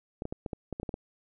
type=clicks; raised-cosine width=2 ms; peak=-21 dBFS; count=10; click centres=0.221 / 0.254 / 0.325 / 0.462 / 0.532 / 0.727 / 0.799 / 0.831 / 0.892 / 0.941 s; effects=none